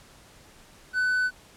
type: tone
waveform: triangle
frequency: 1500 Hz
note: F#6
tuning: 23 cents sharp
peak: -20 dBFS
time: 0.93-1.31 s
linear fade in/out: 50 ms
effects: pink hiss -53 dBFS RMS until 1.56 s + low-pass 11000 Hz 12 dB/octave